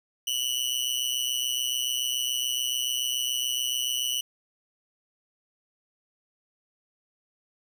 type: tone with amplitude modulation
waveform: sawtooth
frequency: 2960 Hz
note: F#7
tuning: in tune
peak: -19 dBFS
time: 0.27-4.21 s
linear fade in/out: 5 ms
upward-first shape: sine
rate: 127 Hz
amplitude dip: 90%
effects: none